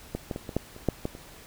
clicks, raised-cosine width 2 ms, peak -16 / -17 / -20 / -22 / -11 / -29 / -9 / -15 / -29 dBFS, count 9, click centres 0.15 / 0.312 / 0.361 / 0.492 / 0.566 / 0.764 / 0.887 / 1.054 / 1.151 s, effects pink hiss -49 dBFS RMS until 1.46 s

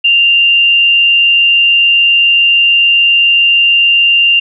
sine tone with frequency modulation, 2787 Hz, F7, 4 cents flat, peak -5 dBFS, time 0.04-4.4 s, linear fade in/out 10 ms, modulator 119 Hz, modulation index 0.26, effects none

